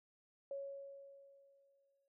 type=tone with exponential decay; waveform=sine; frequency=554.4 Hz; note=C#5; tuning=in tune; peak=-40 dBFS; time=0.51-2.08 s; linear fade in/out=2 ms; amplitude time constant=340 ms; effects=none